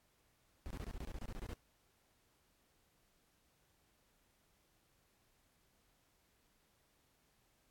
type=noise bursts; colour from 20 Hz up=brown; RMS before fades=-44 dBFS; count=13; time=0.66-1.532 s; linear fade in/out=0 ms; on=44 ms; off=25 ms; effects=pink hiss -75 dBFS RMS until 7.7 s + AAC 64 kbps